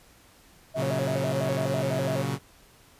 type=tone with vibrato; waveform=sine; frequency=592 Hz; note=D5; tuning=14 cents sharp; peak=-28 dBFS; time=0.74-2.23 s; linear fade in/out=20 ms; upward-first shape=square; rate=6 Hz; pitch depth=150 cents each way
type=chord; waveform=sawtooth; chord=F# major; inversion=first; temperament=equal; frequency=116.54 / 138.59 / 185 Hz; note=A#2 / C#3 / F#3; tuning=0 / 0 / 0 cents; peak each=-29 / -25 / -30 dBFS; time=0.75-2.39 s; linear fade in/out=50 ms
effects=pink hiss -56 dBFS RMS until 2.99 s + resampled to 32000 Hz